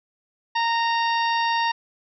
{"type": "harmonic tone", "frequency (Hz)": 926, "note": "A#5", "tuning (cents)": -12, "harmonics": [1, 2, 3, 4, 5, 6], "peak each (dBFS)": [-21, -27, -31, -33, -35, -37], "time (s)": [0.55, 1.72], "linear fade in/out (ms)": 10, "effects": []}